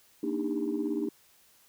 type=chord; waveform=sine; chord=Eb major seventh; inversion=second; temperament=equal with one note detuned; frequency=233.1 / 293.7 / 311.1 / 400.2 Hz; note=Bb3 / D4 / Eb4 / G4; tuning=0 / 0 / 0 / +36 cents; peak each=-35 / -32 / -32 / -34 dBFS; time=0.23-1.09 s; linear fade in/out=5 ms; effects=tanh soft clip ceiling -21 dBFS + white hiss -62 dBFS RMS until 1.68 s